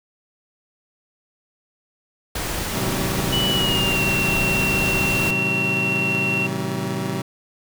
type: noise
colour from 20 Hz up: pink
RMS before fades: -26 dBFS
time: 2.35-5.31 s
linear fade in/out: 5 ms
type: chord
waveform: 25% pulse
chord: A diminished seventh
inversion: none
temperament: just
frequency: 110 / 132 / 158.4 / 190.08 Hz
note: A2 / C3 / Eb3 / Gb3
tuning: 0 / +16 / +31 / +47 cents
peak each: -28 / -25 / -27 / -23 dBFS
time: 2.74-7.22 s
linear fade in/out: 5 ms
type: tone with pitch glide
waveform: sine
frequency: 2960 to 2730 Hz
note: F#7 to F7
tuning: 0 to -40 cents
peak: -20 dBFS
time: 3.32-6.47 s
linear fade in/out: 10 ms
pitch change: -140 cents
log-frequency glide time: 3.5-4.02 s
effects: none